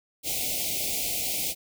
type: band-stop noise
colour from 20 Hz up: white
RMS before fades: -29 dBFS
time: 0.23-1.55 s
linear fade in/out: 50 ms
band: 800 to 2100 Hz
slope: 96 dB/octave
effects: none